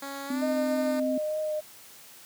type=tone with pitch glide; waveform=10% pulse; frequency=277.2 to 302.3 Hz; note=C#4 to D#4; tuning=0 to -50 cents; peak=-27 dBFS; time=0.02-1 s; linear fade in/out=5 ms; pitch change=+150 cents; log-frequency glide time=0.26-0.44 s
type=tone; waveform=sine; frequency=260 Hz; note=C4; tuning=11 cents flat; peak=-27 dBFS; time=0.3-1.18 s; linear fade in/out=5 ms
type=tone with vibrato; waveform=sine; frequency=615 Hz; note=D#5; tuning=20 cents flat; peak=-27 dBFS; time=0.41-1.61 s; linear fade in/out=20 ms; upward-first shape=triangle; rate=3.3 Hz; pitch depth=15 cents each way
effects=white hiss -50 dBFS RMS until 2.25 s + high-pass 100 Hz 12 dB/octave